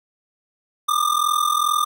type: ring-modulated tone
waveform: square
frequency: 1201 Hz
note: D6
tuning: 38 cents sharp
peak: -15 dBFS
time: 0.88-1.85 s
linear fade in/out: 10 ms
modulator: 21.2 Hz
effects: none